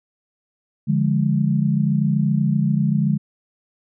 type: chord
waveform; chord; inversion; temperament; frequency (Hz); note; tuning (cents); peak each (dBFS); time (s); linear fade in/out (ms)
sine; D diminished; none; equal; 146.83 / 174.61 / 207.7; D3 / F3 / Ab3; 0 / 0 / 0; -19 / -22 / -20; 0.87-3.18; 20
effects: none